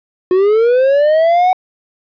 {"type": "linear sweep", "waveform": "triangle", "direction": "up", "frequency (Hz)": [358.9, 750], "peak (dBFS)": -6, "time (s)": [0.31, 1.53], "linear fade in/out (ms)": 2, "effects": ["resampled to 11025 Hz", "8-bit"]}